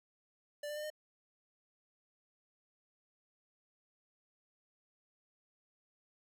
square tone with pitch steps, 587.3 / 594.8 / 602.4 / 610.1 Hz, D5 / D5 / D5 / D#5, 0 / +22 / +44 / -34 cents, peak -40 dBFS, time 0.63-0.902 s, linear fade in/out 5 ms, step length 68 ms, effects 13-bit

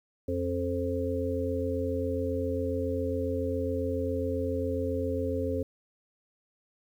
harmonic tone with a mistuned harmonic, 87.31 Hz, F2, in tune, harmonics 1 / 3 / 5 / 6, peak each -33 / -33 / -33 / -33 dBFS, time 0.28-5.63 s, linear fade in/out 5 ms, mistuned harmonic 3, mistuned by +35 cents, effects 10-bit

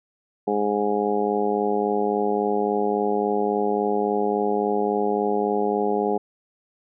harmonic tone, 103.6 Hz, G#2, 4 cents flat, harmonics 2 / 3 / 4 / 5 / 6 / 7 / 8, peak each -28 / -30 / -23 / -30 / -36 / -28 / -28 dBFS, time 0.47-6.18 s, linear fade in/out 10 ms, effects none

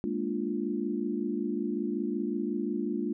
sine chord, Bb dominant seventh, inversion third, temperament equal, 207.7 / 233.1 / 293.7 / 349.2 Hz, Ab3 / Bb3 / D4 / F4, 0 / 0 / 0 / 0 cents, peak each -34 dBFS, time 0.04-3.13 s, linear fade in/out 0 ms, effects none

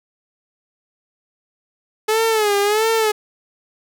sawtooth tone with vibrato, 426.6 Hz, G#4, 46 cents sharp, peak -11 dBFS, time 2.08-3.12 s, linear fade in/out 10 ms, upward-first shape sine, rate 1.5 Hz, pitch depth 100 cents each way, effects none

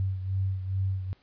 sine beating tone pair, 95.1 / 97.5 Hz, F#2 / G2, +48 / -9 cents, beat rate 2.4 Hz, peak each -27 / -34 dBFS, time 0-1.13 s, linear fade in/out 0 ms, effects pink hiss -64 dBFS RMS until 1.22 s + resampled to 11025 Hz

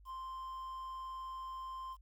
triangle tone with quantisation, 1046.5 Hz, C6, in tune, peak -40 dBFS, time 0.05-1.97 s, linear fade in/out 50 ms, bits 11, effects added 50 Hz sine -57 dBFS peak until 2.01 s

